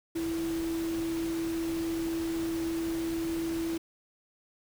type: tone in noise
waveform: sine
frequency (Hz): 330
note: E4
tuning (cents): +2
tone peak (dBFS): -29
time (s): 0.15-3.78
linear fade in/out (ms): 10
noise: pink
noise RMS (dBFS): -42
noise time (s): 0.15-3.78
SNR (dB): +10
effects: none